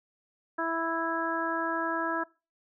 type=harmonic tone; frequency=329.6 Hz; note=E4; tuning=in tune; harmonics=1 / 2 / 3 / 4 / 5; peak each=-34 / -34 / -34 / -34 / -34 dBFS; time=0.58-2.24 s; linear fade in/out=10 ms; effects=noise-tail reverb RT60 0.3 s tail -22 dB re dry